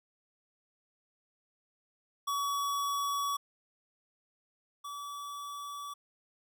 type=tone pair in turn; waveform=square; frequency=1132 / 1147.8 Hz; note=C#6 / D6; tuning=+36 / -40 cents; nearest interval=unison; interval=24 cents; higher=second; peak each=-31 / -40 dBFS; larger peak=first; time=2.27-3.37 / 4.84-5.94 s; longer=neither; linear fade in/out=10 ms; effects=none